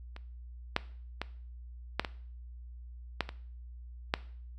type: clicks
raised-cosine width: 0.3 ms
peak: -29 / -10 / -17 / -11 / -18 / -12 / -23 / -10 dBFS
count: 8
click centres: 0.164 / 0.764 / 1.216 / 1.996 / 2.048 / 3.207 / 3.291 / 4.139 s
effects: noise-tail reverb RT60 0.5 s tail -18 dB re dry + added 60 Hz sine -44 dBFS peak until 4.58 s